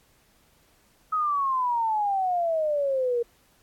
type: exponential sweep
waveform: sine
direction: down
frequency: 1280 to 466.2 Hz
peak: -22 dBFS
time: 1.12-3.23 s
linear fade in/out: 10 ms
effects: pink hiss -62 dBFS RMS until 3.62 s + AAC 64 kbps